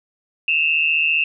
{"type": "tone pair together", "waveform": "sine", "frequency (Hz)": [2600, 2755], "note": ["E7", "F7"], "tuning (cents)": [-24, -24], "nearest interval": "minor second", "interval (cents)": 100, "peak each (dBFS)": -18, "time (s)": [0.48, 1.24], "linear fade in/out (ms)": 2, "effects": []}